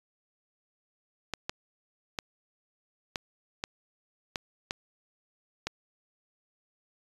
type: clicks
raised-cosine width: 0.2 ms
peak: -14 dBFS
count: 8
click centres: 1.337 / 1.495 / 2.188 / 3.158 / 3.639 / 4.358 / 4.709 / 5.67 s
effects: resampled to 24000 Hz